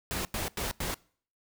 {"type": "noise bursts", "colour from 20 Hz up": "pink", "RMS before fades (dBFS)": -33, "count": 4, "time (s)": [0.11, 0.943], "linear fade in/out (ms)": 0, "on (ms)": 140, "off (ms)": 91, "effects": ["noise-tail reverb RT60 0.5 s tail -24 dB re dry"]}